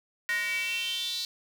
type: tone with high-pass filter sweep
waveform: square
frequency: 207.7 Hz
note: G#3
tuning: in tune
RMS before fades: -31 dBFS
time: 0.29-1.25 s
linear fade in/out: 0 ms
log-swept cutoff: 1800 to 4200 Hz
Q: 7.2
effects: none